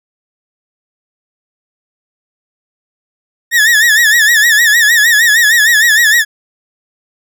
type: tone with vibrato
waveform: 40% pulse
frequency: 1796 Hz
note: A6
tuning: 35 cents sharp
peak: -5 dBFS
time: 3.51-6.25 s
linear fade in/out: 50 ms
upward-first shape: sine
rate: 6.5 Hz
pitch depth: 120 cents each way
effects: none